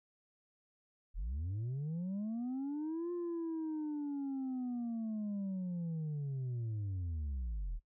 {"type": "linear two-way sweep", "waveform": "sine", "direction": "up then down", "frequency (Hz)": [36.71, 352.4, 36.71], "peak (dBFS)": -33, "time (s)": [1.14, 7.8], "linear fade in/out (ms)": 50, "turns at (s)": 3.12, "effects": ["noise-tail reverb RT60 0.1 s tail -21 dB re dry", "tanh soft clip ceiling -35 dBFS"]}